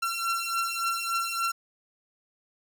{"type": "beating tone pair", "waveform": "sawtooth", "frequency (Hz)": [1358, 1361.5], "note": ["F6", "F6"], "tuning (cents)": [-49, -44], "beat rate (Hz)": 3.5, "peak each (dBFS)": [-27, -26], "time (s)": [0.02, 1.52], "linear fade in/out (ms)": 10, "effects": []}